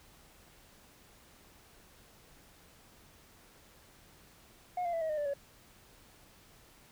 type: tone with pitch steps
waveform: sine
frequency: 720 / 691.1 / 663.3 / 636.6 / 611.1 / 586.5 / 562.9 Hz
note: F#5 / F5 / E5 / D#5 / D#5 / D5 / C#5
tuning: -47 / -18 / +11 / +39 / -31 / -2 / +26 cents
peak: -29 dBFS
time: 4.77-5.337 s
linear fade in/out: 5 ms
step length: 81 ms
effects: tanh soft clip ceiling -30 dBFS + pink hiss -60 dBFS RMS until 6.91 s